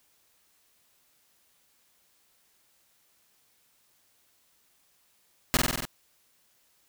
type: noise with echo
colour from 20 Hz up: pink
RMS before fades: -22 dBFS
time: 5.54-5.57 s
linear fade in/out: 0 ms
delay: 47 ms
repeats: 6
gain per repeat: -2 dB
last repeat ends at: 5.852 s
effects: white hiss -67 dBFS RMS until 6.88 s